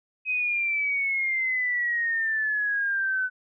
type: exponential sweep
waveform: sine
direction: down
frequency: 2533 to 1500 Hz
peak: -23 dBFS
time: 0.25-3.3 s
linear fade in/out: 50 ms
effects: none